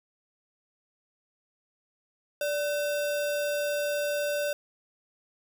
sine tone with sample-and-hold, 584 Hz, D5, 10 cents flat, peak -26 dBFS, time 2.41-4.53 s, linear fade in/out 2 ms, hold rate 2100 Hz, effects none

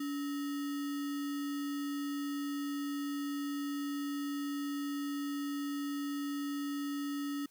sine tone with sample-and-hold, 285.2 Hz, C#4, 49 cents sharp, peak -34 dBFS, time 0-7.46 s, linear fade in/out 5 ms, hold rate 1575 Hz, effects white hiss -68 dBFS RMS until 7.5 s

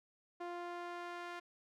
sawtooth tone with band-pass filter sweep, 349.2 Hz, F4, in tune, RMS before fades -45 dBFS, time 0.4-1.4 s, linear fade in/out 10 ms, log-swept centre 730 to 1500 Hz, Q 0.85, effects none

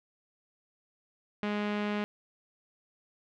sawtooth tone with low-pass filter, 207.7 Hz, G#3, in tune, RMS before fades -32 dBFS, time 1.43-2.04 s, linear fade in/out 0 ms, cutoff 2700 Hz, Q 1.4, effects none

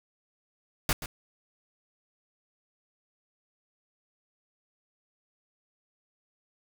pink noise with echo, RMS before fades -25 dBFS, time 0.89-0.93 s, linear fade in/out 2 ms, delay 130 ms, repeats 1, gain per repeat -12 dB, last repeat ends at 1.06 s, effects none

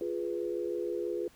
sine chord, F diminished, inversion none, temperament equal, 349.2 / 415.3 / 493.9 Hz, F4 / Ab4 / Cb5, 0 / 0 / 0 cents, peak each -34 / -36 / -37 dBFS, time 0.01-1.28 s, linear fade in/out 2 ms, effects pink hiss -61 dBFS RMS until 1.35 s

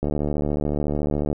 click train, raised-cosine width 2 ms, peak -11 dBFS, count 97, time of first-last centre 0.03-1.329 s, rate 73.9 Hz, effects none

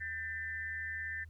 sine tone with amplitude modulation, 1792 Hz, A6, 31 cents sharp, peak -33 dBFS, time 0-1.25 s, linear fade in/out 20 ms, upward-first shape sine, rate 217 Hz, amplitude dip 90%, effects added 81 Hz sine -49 dBFS peak until 1.29 s + pink hiss -75 dBFS RMS until 1.29 s

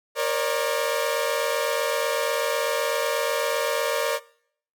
sawtooth tone cluster, 469.4 / 546 / 594 Hz, A#4 / C#5 / D5, +12 / -26 / +20 cents, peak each -23 dBFS, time 0.15-4.2 s, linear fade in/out 50 ms, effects noise-tail reverb RT60 0.6 s tail -21 dB re dry

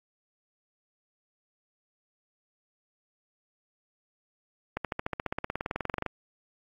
accelerating click train, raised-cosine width 0.5 ms, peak -15 dBFS, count 24, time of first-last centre 4.77-6.063 s, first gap 77 ms, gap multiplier 0.97, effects AAC 32 kbps

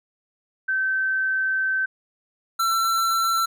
sine / square tone pair in turn, 1543 / 1346.2 Hz, G6 / E6, -28 / +36 cents, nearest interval major second, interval 236 cents, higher first, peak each -20 dBFS, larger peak neither, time 0.68-1.86 / 2.59-3.46 s, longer first, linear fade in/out 10 ms, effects none

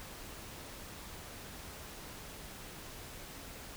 silence, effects pink hiss -48 dBFS RMS until 3.76 s

